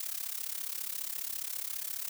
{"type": "noise with amplitude modulation", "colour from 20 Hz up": "blue", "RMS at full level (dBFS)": -34, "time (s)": [0, 2.09], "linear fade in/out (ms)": 5, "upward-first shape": "sine", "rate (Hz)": 34.7, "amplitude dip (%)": 85, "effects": []}